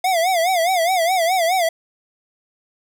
square tone with vibrato, 706 Hz, F5, 19 cents sharp, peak -16 dBFS, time 0.04-1.69 s, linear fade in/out 5 ms, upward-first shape sine, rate 4.8 Hz, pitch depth 140 cents each way, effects none

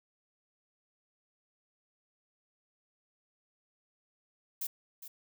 violet noise with echo, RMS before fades -36 dBFS, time 4.61-4.67 s, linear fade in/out 5 ms, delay 410 ms, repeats 1, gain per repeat -11 dB, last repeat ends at 5.08 s, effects none

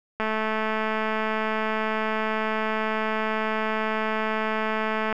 click train, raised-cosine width 0.5 ms, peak -12 dBFS, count 1075, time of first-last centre 0.2-5.127 s, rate 218 Hz, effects none

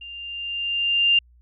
sine tone with level ramp, 2794 Hz, F7, in tune, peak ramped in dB -36 to -13 dBFS, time 0.01-1.19 s, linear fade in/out 5 ms, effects added 60 Hz sine -51 dBFS peak until 1.41 s

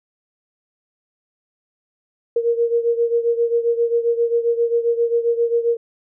sine beating tone pair, 466.2 / 473.7 Hz, A#4 / A#4, 0 / +28 cents, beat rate 7.5 Hz, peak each -17 / -21 dBFS, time 2.36-5.77 s, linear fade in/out 5 ms, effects none

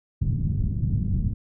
white low-pass noise, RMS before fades -24 dBFS, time 0.21-1.34 s, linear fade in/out 10 ms, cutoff 160 Hz, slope 24 dB/octave, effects none

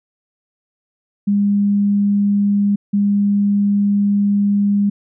sine tone pair in turn, 202.6 / 202.6 Hz, G#3 / G#3, -43 / -43 cents, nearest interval unison, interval 0 cents, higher neither, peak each -12 dBFS, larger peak neither, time 1.27-2.76 / 2.93-4.9 s, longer second, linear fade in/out 10 ms, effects none

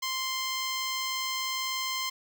10% pulse tone, 1046.5 Hz, C6, in tune, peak -21 dBFS, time 0.02-2.1 s, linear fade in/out 10 ms, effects none

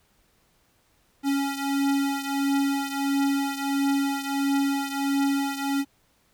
square beating tone pair, 277.2 / 278.7 Hz, C#4 / C#4, 0 / +9 cents, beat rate 1.5 Hz, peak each -25 / -29 dBFS, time 1.23-5.85 s, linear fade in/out 50 ms, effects pink hiss -65 dBFS RMS until 6.33 s

